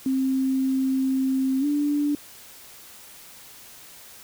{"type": "tone with pitch glide", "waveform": "sine", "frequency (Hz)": [264.5, 291.8], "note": ["C4", "D4"], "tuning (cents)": [19, -11], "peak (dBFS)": -20, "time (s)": [0.06, 2.15], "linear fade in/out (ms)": 2, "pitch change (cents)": 170, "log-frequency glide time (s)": [1.6, 1.65], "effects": ["white hiss -46 dBFS RMS until 4.23 s"]}